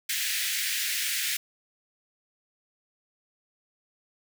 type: high-pass noise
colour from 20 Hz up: pink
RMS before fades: -29 dBFS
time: 0.09-1.37 s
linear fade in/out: 5 ms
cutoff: 1700 Hz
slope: 48 dB/octave
effects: none